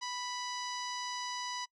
sawtooth tone with low-pass filter, 987.8 Hz, B5, in tune, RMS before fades -39 dBFS, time 0.01-1.66 s, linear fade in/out 20 ms, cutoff 5500 Hz, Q 4, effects noise-tail reverb RT60 0.1 s tail -24 dB re dry

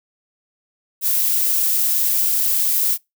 violet noise, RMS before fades -18 dBFS, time 1.01-2.98 s, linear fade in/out 50 ms, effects noise-tail reverb RT60 0.2 s tail -25 dB re dry

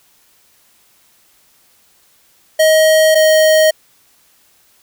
square tone pair in turn, 630 / 626.7 Hz, D#5 / D#5, +21 / +12 cents, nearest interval unison, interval 9 cents, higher first, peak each -8 dBFS, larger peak neither, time 2.59-3.15 / 3.15-3.71 s, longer neither, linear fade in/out 10 ms, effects white hiss -53 dBFS RMS until 4.82 s

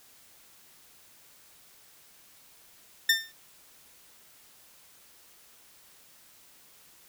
20% pulse tone with exponential decay, 1802 Hz, A6, 41 cents sharp, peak -12 dBFS, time 3.09-3.32 s, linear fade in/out 5 ms, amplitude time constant 50 ms, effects white hiss -57 dBFS RMS until 7.08 s

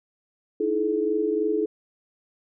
sine tone cluster, 307.2 / 330.4 / 427.6 Hz, D#4 / E4 / A4, -22 / +4 / -49 cents, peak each -29 / -27 / -23 dBFS, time 0.6-1.66 s, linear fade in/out 5 ms, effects none

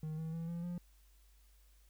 triangle tone with pitch steps, 155.9 / 160.56 / 165.36 / 170.31 / 175.4 Hz, D#3 / E3 / E3 / F3 / F3, +4 / -45 / +6 / -43 / +8 cents, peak -36 dBFS, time 0.03-0.78 s, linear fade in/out 2 ms, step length 150 ms, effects added 50 Hz sine -62 dBFS peak until 1.89 s + white hiss -72 dBFS RMS until 1.89 s

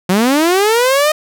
sawtooth linear sweep, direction up, 174.61 to 622.3 Hz, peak -6 dBFS, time 0.09-1.12 s, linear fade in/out 5 ms, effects none

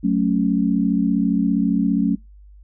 sine chord, F# minor, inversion none, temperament equal, 185 / 220 / 277.2 Hz, F#3 / A3 / C#4, 0 / 0 / 0 cents, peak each -20 dBFS, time 0.03-2.16 s, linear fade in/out 20 ms, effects noise-tail reverb RT60 0.2 s tail -26 dB re dry + added 50 Hz sine -42 dBFS peak until 2.63 s

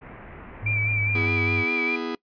pink low-pass noise, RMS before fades -42 dBFS, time 0.01-1.31 s, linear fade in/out 20 ms, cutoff 2400 Hz, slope 48 dB/octave
sine tone with pitch glide, 105.5 to 97.3 Hz, G#2 to G2, +28 to -12 cents, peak -25 dBFS, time 0.61-1.65 s, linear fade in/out 50 ms, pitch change -140 cents, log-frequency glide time 0.9-1.33 s
sine tone with vibrato, 2342 Hz, D7, 5 cents flat, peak -23 dBFS, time 0.66-1.96 s, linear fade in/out 5 ms, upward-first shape sine, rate 4.9 Hz, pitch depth 40 cents each way
45% pulse chord, E major, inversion second, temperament just, 247.2 / 329.6 / 412 Hz, B3 / E4 / G#4, +2 / 0 / -14 cents, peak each -32 dBFS, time 1.15-2.15 s, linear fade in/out 2 ms
effects noise-tail reverb RT60 0.1 s tail -23 dB re dry + resampled to 11025 Hz

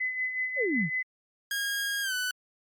sine tone with tremolo, 2021 Hz, B6, 39 cents sharp, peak -26 dBFS, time 0-1.03 s, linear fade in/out 10 ms, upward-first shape sine, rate 5.4 Hz, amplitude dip 55%
sine exponential sweep, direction down, 602 to 140 Hz, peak -26 dBFS, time 0.56-0.9 s, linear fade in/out 50 ms
sawtooth tone with pitch glide, 1631 to 1495.6 Hz, G#6 to F#6, -32 to +18 cents, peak -25 dBFS, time 1.51-2.31 s, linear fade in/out 2 ms, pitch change -150 cents, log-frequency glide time 2.02-2.14 s
effects Opus 48 kbps

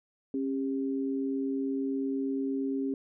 sine tone pair together, 271.7 / 400.2 Hz, C#4 / G4, -35 / +36 cents, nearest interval perfect fifth, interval 671 cents, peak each -29 / -35 dBFS, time 0.34-2.94 s, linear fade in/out 2 ms, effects none

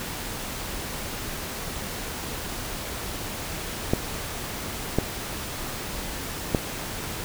clicks, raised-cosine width 2 ms, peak -6 dBFS, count 3, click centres 3.935 / 4.986 / 6.548 s, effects pink hiss -33 dBFS RMS until 7.24 s

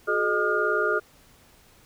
sine tone cluster, 368.8 / 427.3 / 614 / 1215 / 1422 Hz, F#4 / G#4 / D#5 / D#6 / F6, -6 / +49 / -23 / -42 / +31 cents, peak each -30 / -26 / -30 / -29 / -25 dBFS, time 0.07-1 s, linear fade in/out 20 ms, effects pink hiss -56 dBFS RMS until 1.85 s

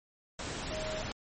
sine tone in noise, 626 Hz, D#5, 10 cents sharp, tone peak -37 dBFS, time 0.71-1.02 s, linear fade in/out 2 ms, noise pink, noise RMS -38 dBFS, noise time 0.39-1.12 s, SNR -2 dB, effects MP3 32 kbps

